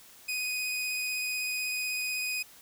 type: tone with vibrato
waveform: sawtooth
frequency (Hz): 2494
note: D#7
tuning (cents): +3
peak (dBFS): -27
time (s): 0.28-2.43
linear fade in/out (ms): 10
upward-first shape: sine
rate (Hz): 16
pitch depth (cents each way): 11
effects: white hiss -54 dBFS RMS until 2.61 s